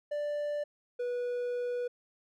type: tone pair in turn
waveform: triangle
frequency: 588 / 488.5 Hz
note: D5 / B4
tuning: +2 / -19 cents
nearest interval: minor third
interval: 321 cents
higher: first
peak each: -29 / -29 dBFS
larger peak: neither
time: 0.11-0.64 / 0.99-1.88 s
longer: second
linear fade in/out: 10 ms
effects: none